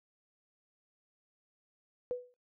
sine tone with exponential decay, 494.4 Hz, B4, 2 cents sharp, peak -29 dBFS, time 2.11-2.34 s, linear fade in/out 0 ms, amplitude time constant 50 ms, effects noise-tail reverb RT60 0.2 s tail -24 dB re dry

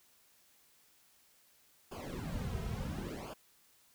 brown noise with flanger, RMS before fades -40 dBFS, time 1.91-3.34 s, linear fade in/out 10 ms, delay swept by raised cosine 0.51 to 3.51 ms, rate 0.71 Hz, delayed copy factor -0.9, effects white hiss -67 dBFS RMS until 3.94 s

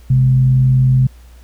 sine tone with frequency modulation, 130 Hz, C3, 11 cents flat, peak -8 dBFS, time 0.1-1.07 s, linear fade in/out 5 ms, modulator 79 Hz, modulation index 0.27, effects added 60 Hz sine -38 dBFS peak until 1.43 s + pink hiss -51 dBFS RMS until 1.43 s

